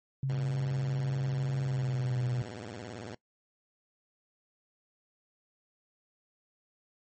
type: tone with pitch glide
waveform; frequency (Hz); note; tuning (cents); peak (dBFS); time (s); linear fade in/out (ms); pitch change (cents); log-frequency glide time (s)
sine; 134.9 to 125.14; C#3 to B2; -47 to +23; -28; 0.23-2.42; 2; -130; 1.62-2.21
type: tone with vibrato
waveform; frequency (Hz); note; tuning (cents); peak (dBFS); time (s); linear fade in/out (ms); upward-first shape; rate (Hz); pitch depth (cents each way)
10% pulse; 110; A2; 0; -32; 0.29-3.15; 5; square; 18; 190
effects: noise-tail reverb RT60 0.1 s tail -20 dB re dry + MP3 32 kbps